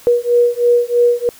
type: beating tone pair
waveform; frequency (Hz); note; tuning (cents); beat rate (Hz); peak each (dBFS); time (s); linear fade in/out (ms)
sine; 479.2 / 482.3; A#4 / B4; +48 / -41; 3.1; -13; 0.07-1.29; 0
effects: white hiss -42 dBFS RMS until 1.39 s